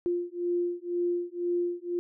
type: beating tone pair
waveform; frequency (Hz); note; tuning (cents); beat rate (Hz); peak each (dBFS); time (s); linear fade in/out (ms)
sine; 349.2 / 351.2; F4 / F4; 0 / +10; 2; -30; 0.06-1.99; 0
effects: none